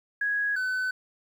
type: tone pair in turn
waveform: sine / triangle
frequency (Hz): 1661 / 1510.4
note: G#6 / F#6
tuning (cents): 0 / +35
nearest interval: major second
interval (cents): 165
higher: first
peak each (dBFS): -24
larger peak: neither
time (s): 0.21-0.56 / 0.56-0.91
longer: neither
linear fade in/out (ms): 5
effects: 10-bit